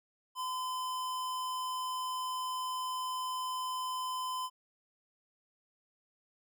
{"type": "tone", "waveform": "square", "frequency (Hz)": 1020, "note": "C6", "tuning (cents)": -44, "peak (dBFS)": -35, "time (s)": [0.35, 4.5], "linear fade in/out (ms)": 50, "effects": []}